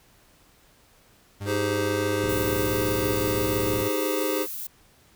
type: tone with pitch glide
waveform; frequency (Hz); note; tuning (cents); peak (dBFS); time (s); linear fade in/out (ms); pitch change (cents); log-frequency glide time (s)
40% pulse; 100.2 to 102.25; G2 to G#2; +38 to -26; -30; 1.4-3.89; 20; +36; 2.37-2.64
type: chord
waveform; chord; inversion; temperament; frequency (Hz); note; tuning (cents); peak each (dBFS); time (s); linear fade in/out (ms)
square; Ab major seventh; second; just; 311.5 / 389.3 / 415.3 / 519.1; Eb4 / G4 / Ab4 / C5; +2 / -12 / 0 / -14; -30 / -31 / -31 / -30; 1.45-4.47; 50
type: click train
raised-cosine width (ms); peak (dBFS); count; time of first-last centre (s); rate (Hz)
3; -23; 94; 2.24-3.822; 58.8
type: noise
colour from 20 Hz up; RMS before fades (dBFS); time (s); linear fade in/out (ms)
violet; -34; 2.29-4.67; 5
effects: pink hiss -58 dBFS RMS until 5.15 s